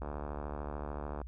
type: click train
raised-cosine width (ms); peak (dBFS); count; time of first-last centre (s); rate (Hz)
1; -26; 89; 0.02-1.216; 73.6
effects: added 60 Hz sine -41 dBFS peak until 1.27 s